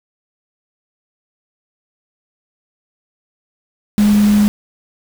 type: tone in noise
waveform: sine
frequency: 207.7 Hz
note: G#3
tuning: in tune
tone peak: -8 dBFS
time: 3.98-4.48 s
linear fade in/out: 0 ms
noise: pink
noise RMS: -26 dBFS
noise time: 3.98-4.48 s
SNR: +15 dB
effects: none